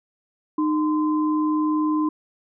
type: tone pair together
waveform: sine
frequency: 306.5 / 1031 Hz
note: D#4 / C6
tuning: -26 / -26 cents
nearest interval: octave + major sixth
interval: 2100 cents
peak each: -19 / -27 dBFS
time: 0.58-2.09 s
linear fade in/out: 5 ms
effects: none